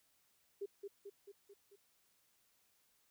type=tone with echo; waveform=sine; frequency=401 Hz; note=G4; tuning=39 cents sharp; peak=-39 dBFS; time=0.61-0.66 s; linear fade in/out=10 ms; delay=220 ms; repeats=5; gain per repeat=-4 dB; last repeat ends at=1.76 s; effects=white hiss -75 dBFS RMS until 3.1 s